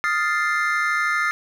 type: chord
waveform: triangle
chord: F dominant seventh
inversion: third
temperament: equal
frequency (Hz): 1244.5 / 1396.9 / 1760 / 2093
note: Eb6 / F6 / A6 / C7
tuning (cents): 0 / 0 / 0 / 0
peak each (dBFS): -23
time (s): 0.04-1.31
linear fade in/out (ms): 0
effects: none